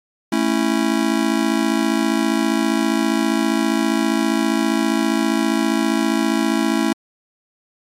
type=chord; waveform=square; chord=A major; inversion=none; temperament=just; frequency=220 / 275 / 330 Hz; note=A3 / C#4 / E4; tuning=0 / -14 / +2 cents; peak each=-21 dBFS; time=0.32-6.93 s; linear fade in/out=5 ms; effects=low-pass 11000 Hz 12 dB/octave + MP3 96 kbps